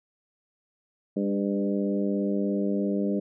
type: harmonic tone with a mistuned harmonic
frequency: 100.4 Hz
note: G2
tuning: 42 cents sharp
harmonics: 2 / 3 / 4 / 5 / 6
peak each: -26 / -30 / -32 / -34 / -36 dBFS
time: 1.16-3.2 s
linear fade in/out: 10 ms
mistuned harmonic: 3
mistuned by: -19 cents
effects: none